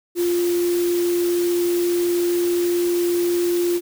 sine tone in noise, 349.2 Hz, F4, in tune, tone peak -17 dBFS, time 0.15-3.81 s, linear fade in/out 50 ms, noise white, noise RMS -32 dBFS, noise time 0.15-3.81 s, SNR +12 dB, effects none

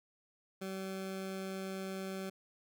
20% pulse tone, 191.1 Hz, G3, 44 cents flat, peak -34 dBFS, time 0.61-2.3 s, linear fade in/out 10 ms, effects none

